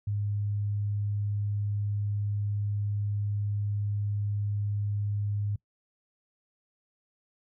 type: tone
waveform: sine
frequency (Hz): 102.8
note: G#2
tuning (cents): -17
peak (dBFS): -27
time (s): 0.07-5.56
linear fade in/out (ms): 5
effects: noise-tail reverb RT60 0.1 s tail -23 dB re dry